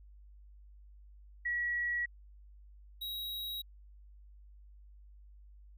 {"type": "tone pair in turn", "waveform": ["sine", "square"], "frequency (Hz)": [1924, 3832], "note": ["B6", "A#7"], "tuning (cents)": [-46, 47], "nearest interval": "octave", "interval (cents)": 1193, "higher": "second", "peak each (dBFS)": [-31, -38], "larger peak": "first", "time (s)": [[1.45, 2.06], [3.01, 3.62]], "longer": "neither", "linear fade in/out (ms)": 10, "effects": ["added 50 Hz sine -53 dBFS peak until 5.77 s"]}